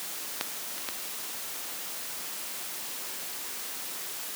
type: clicks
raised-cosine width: 0.2 ms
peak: -9 / -20 / -13 dBFS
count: 3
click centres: 0.411 / 0.781 / 0.888 s
effects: white hiss -37 dBFS RMS until 4.35 s + high-pass 200 Hz 12 dB/octave